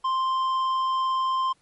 sine tone with tanh clipping, 1047 Hz, C6, 1 cent sharp, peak -23 dBFS, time 0.04-1.53 s, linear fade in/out 10 ms, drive 7 dB, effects pink hiss -65 dBFS RMS until 1.61 s + MP3 48 kbps

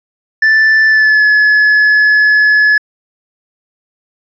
triangle tone with pitch glide, 1760 to 1706.9 Hz, A6 to G#6, 0 to +47 cents, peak -4 dBFS, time 0.42-2.78 s, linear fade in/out 5 ms, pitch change -53 cents, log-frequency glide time 0.88-1.24 s, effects resampled to 16000 Hz

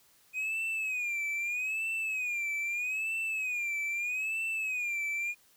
triangle tone with vibrato, 2489 Hz, D#7, in tune, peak -29 dBFS, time 0.33-5.35 s, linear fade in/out 50 ms, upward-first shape sine, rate 0.79 Hz, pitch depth 120 cents each way, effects white hiss -64 dBFS RMS until 5.56 s

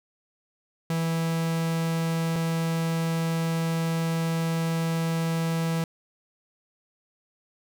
45% pulse tone pair in turn, 164.3 / 164.3 Hz, E3 / E3, -5 / -5 cents, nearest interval unison, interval 0 cents, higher neither, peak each -24 dBFS, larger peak neither, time 0.9-2.36 / 2.36-5.84 s, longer second, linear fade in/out 2 ms, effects none

